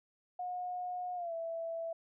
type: tone with pitch glide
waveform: sine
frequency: 722 to 662.1 Hz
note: F#5 to E5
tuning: -43 to +7 cents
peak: -36 dBFS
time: 0.39-1.93 s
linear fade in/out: 5 ms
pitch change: -150 cents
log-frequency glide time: 1.15-1.33 s
effects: none